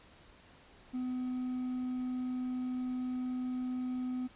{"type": "tone with hard clipping", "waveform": "triangle", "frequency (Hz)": 252.7, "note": "B3", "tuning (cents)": 40, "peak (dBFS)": -34, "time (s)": [0.93, 4.28], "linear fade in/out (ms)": 20, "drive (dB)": 5, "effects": ["pink hiss -59 dBFS RMS until 4.35 s", "resampled to 8000 Hz"]}